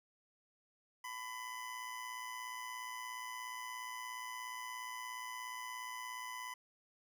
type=tone with amplitude modulation; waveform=25% pulse; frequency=1003 Hz; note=B5; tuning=26 cents sharp; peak=-37 dBFS; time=1.04-6.54 s; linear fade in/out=5 ms; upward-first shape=sine; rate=117 Hz; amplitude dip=50%; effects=none